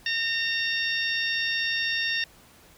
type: harmonic tone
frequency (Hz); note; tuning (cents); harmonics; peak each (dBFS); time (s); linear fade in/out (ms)
916; A#5; -31; 2 / 3 / 4 / 5 / 6; -28 / -30 / -31 / -39 / -33; 0.06-2.24; 2
effects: pink hiss -54 dBFS RMS until 2.77 s